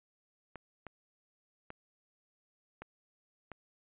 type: clicks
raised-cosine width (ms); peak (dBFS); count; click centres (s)
0.5; -29; 5; 0.557 / 0.867 / 1.704 / 2.82 / 3.517
effects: resampled to 8000 Hz